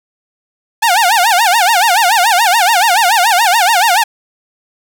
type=tone with vibrato; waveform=sawtooth; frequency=810 Hz; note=G#5; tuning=43 cents flat; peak=-4 dBFS; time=0.82-4.04 s; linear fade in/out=10 ms; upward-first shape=sine; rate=7 Hz; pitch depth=260 cents each way; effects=none